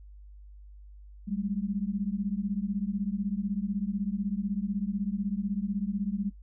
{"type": "beating tone pair", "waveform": "sine", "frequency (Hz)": [193.1, 209.1], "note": ["G3", "G#3"], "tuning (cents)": [-26, 12], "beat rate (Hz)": 16, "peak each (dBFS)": -31, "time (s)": [1.27, 6.31], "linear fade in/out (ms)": 20, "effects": ["noise-tail reverb RT60 0.1 s tail -20 dB re dry", "added 50 Hz sine -46 dBFS peak until 6.42 s"]}